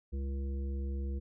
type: harmonic tone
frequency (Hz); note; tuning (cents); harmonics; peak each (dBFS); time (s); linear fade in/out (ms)
68.3; C#2; -25; 1 / 3 / 5 / 7; -33 / -45 / -48 / -52; 0.12-1.2; 20
effects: none